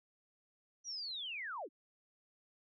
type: linear sweep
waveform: sine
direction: down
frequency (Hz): 5920 to 222.7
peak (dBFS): -40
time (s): 0.84-1.69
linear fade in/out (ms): 50
effects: none